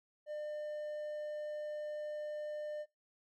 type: tone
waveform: triangle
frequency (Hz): 601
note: D5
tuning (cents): +40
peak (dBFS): -37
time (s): 0.26-2.86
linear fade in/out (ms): 50
effects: noise-tail reverb RT60 0.2 s tail -20 dB re dry